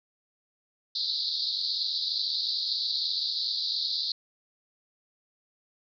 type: band-pass noise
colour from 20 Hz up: pink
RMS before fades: -30 dBFS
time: 0.95-4.12 s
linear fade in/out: 5 ms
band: 3800 to 4800 Hz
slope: 96 dB/octave
effects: none